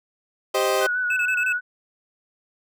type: chord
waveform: 30% pulse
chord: C minor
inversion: second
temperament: equal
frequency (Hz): 392 / 523.3 / 622.3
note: G4 / C5 / Eb5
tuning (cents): 0 / 0 / 0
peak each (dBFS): -21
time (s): 0.54-0.87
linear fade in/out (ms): 10
type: tone with vibrato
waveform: sine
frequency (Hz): 1480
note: F#6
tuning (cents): 0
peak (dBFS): -21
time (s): 0.8-1.61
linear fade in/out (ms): 50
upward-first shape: sine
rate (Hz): 6.4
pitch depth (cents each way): 33
type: tone bursts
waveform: triangle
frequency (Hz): 2606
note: E7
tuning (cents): -20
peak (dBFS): -21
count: 5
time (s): 1.1-1.527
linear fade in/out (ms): 5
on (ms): 67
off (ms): 23
effects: none